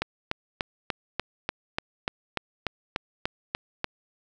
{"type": "click train", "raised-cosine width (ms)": 0.3, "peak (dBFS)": -10, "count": 14, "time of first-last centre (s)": [0.02, 3.844], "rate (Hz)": 3.4, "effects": []}